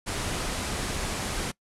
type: low-pass noise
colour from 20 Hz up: pink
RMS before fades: -31 dBFS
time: 0.06-1.52 s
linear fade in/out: 20 ms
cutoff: 11000 Hz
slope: 48 dB/octave
effects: noise-tail reverb RT60 0.1 s tail -22 dB re dry